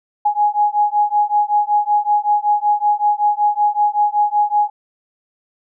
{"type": "beating tone pair", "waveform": "sine", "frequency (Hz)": [830, 835.3], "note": ["G#5", "G#5"], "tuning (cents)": [-1, 10], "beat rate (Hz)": 5.3, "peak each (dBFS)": -16, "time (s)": [0.25, 4.7], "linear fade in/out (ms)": 10, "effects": []}